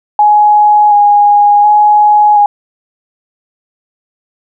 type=tone with vibrato; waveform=sine; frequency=830.6 Hz; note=G#5; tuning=in tune; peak=-3 dBFS; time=0.19-2.46 s; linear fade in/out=2 ms; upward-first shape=square; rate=0.69 Hz; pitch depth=15 cents each way; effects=none